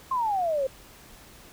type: exponential sweep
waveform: sine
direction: down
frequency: 1076 to 517 Hz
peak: -23 dBFS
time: 0.11-0.67 s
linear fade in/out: 5 ms
effects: pink hiss -50 dBFS RMS until 1.52 s